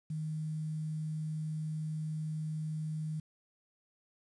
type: tone with quantisation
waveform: sine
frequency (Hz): 155.56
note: D#3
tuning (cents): 0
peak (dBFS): -34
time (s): 0.1-3.2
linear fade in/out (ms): 5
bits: 10
effects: resampled to 24000 Hz